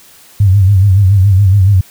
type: tone with vibrato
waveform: sine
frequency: 97.4 Hz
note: G2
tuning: 11 cents flat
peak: -4 dBFS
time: 0.4-1.81 s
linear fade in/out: 5 ms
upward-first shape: sine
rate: 7.1 Hz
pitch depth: 100 cents each way
effects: white hiss -41 dBFS RMS until 1.9 s